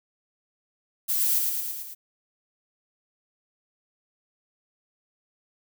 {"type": "noise with echo", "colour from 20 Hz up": "violet", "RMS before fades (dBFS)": -25, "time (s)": [1.08, 1.4], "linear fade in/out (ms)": 20, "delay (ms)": 110, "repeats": 5, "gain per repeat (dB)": -3, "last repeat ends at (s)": 1.95, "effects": []}